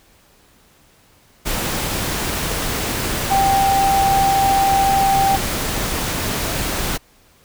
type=tone in noise; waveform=sine; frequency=784 Hz; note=G5; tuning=in tune; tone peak=-13 dBFS; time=3.3-5.37 s; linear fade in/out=20 ms; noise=pink; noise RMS=-22 dBFS; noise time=1.45-6.98 s; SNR=+6 dB; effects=pink hiss -53 dBFS RMS until 7.44 s